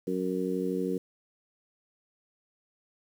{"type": "harmonic tone", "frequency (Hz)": 92.5, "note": "F#2", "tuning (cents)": 0, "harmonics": [2, 3, 4, 5], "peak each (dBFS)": [-33, -33, -33, -33], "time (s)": [0.07, 0.98], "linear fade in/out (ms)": 5, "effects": ["9-bit"]}